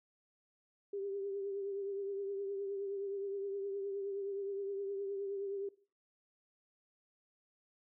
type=tone with vibrato; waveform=sine; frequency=396.3 Hz; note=G4; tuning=19 cents sharp; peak=-37 dBFS; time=0.93-5.69 s; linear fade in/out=5 ms; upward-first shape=triangle; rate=9.6 Hz; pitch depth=46 cents each way; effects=noise-tail reverb RT60 0.4 s tail -19 dB re dry